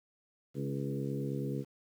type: harmonic tone with a mistuned harmonic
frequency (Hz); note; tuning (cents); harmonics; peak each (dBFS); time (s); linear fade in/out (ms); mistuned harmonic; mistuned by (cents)
69.3; C#2; 0; 2 / 3 / 4 / 5 / 6 / 7; -36 / -40 / -40 / -44 / -42 / -44; 0.54-1.65; 50; 5; -19
effects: 10-bit